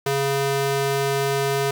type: tone with high-pass filter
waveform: square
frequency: 138.59 Hz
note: C#3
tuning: in tune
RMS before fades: -22 dBFS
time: 0.06-1.71 s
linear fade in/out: 5 ms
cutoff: 300 Hz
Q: 1.1
effects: 7-bit